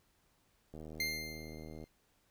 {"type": "click train", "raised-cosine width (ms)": 2, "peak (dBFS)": -35, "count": 87, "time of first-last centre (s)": [0.74, 1.84], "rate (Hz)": 78.2}
{"type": "tone with exponential decay", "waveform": "25% pulse", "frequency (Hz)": 2101, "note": "C7", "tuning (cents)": 7, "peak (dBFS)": -28, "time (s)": [1, 1.88], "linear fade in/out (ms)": 2, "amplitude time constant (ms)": 190}
{"effects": ["pink hiss -73 dBFS RMS until 2.3 s"]}